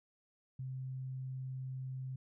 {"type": "tone", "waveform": "sine", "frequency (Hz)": 130.6, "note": "C3", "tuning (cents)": -3, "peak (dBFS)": -39, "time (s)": [0.59, 2.16], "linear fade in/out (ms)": 5, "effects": []}